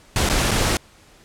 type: noise with dropouts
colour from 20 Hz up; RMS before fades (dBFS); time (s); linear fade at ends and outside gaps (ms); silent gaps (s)
pink; -19; 0.16-0.77; 1; 0.29-0.298 / 0.51-0.514
effects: pink hiss -51 dBFS RMS until 1.24 s + low-pass 10000 Hz 12 dB/octave